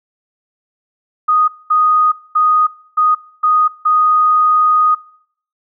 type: tone bursts at uneven times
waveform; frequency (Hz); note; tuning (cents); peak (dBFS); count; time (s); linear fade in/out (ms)
sine; 1242; D#6; -3; -9; 6; 1.28-1.48 / 1.7-2.12 / 2.35-2.67 / 2.97-3.15 / 3.43-3.68 / 3.85-4.95; 10
effects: noise-tail reverb RT60 0.6 s tail -19 dB re dry